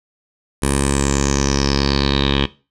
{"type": "tone with low-pass filter sweep", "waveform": "10% pulse", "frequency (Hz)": 69.3, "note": "C#2", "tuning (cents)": 0, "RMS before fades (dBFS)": -17, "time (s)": [0.62, 2.46], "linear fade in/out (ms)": 10, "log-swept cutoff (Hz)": [9900, 3300], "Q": 6.9, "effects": ["noise-tail reverb RT60 0.3 s tail -17 dB re dry"]}